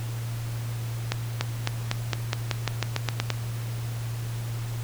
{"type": "accelerating click train", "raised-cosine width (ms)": 0.2, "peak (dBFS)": -7, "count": 13, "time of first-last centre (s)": [1.12, 3.303], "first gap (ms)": 290, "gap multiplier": 0.91, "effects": ["added 116 Hz sine -29 dBFS peak until 4.83 s", "pink hiss -42 dBFS RMS until 4.83 s"]}